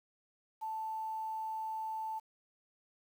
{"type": "tone with quantisation", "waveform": "sine", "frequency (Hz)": 880, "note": "A5", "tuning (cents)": 0, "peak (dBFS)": -36, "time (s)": [0.61, 2.2], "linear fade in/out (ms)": 20, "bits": 10, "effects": []}